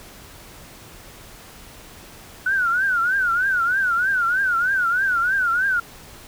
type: tone with vibrato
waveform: sine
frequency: 1473 Hz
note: F#6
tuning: 8 cents flat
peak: -17 dBFS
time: 2.46-5.8 s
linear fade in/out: 5 ms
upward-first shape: triangle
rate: 3.2 Hz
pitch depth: 170 cents each way
effects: pink hiss -43 dBFS RMS until 6.27 s